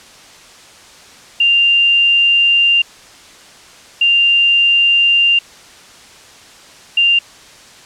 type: tone bursts at uneven times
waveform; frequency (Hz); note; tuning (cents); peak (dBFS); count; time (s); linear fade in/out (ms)
sine; 2790; F7; -2; -8; 3; 1.4-2.82 / 4.01-5.39 / 6.97-7.19; 5
effects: white hiss -40 dBFS RMS until 7.85 s + low-pass 7000 Hz 12 dB/octave